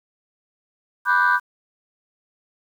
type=chord; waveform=sine; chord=G major seventh; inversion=first; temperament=equal; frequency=987.8 / 1174.7 / 1480 / 1568 Hz; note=B5 / D6 / F#6 / G6; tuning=0 / 0 / 0 / 0 cents; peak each=-19 / -22 / -20 / -18 dBFS; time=1.05-1.4 s; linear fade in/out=50 ms; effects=tanh soft clip ceiling -8 dBFS + 8-bit